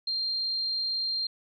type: tone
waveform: sine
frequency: 4186 Hz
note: C8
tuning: in tune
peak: -27 dBFS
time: 0.07-1.27 s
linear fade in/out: 5 ms
effects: none